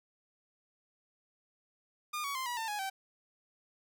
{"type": "tone with pitch steps", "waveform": "sawtooth", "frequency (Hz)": [1213, 1125.3, 1043.8, 968.3, 898.3, 833.3, 773], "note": ["D#6", "C#6", "C6", "B5", "A5", "G#5", "G5"], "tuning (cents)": [-44, 26, -4, -34, 36, 6, -24], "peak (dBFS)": -31, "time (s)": [2.13, 2.9], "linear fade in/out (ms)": 10, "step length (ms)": 110, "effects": []}